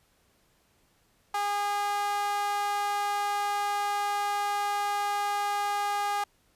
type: tone with high-pass filter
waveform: sawtooth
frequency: 408.4 Hz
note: G#4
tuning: 29 cents flat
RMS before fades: -29 dBFS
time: 1.34-6.24 s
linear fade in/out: 5 ms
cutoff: 930 Hz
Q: 6.6
effects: pink hiss -67 dBFS RMS until 6.55 s + resampled to 32000 Hz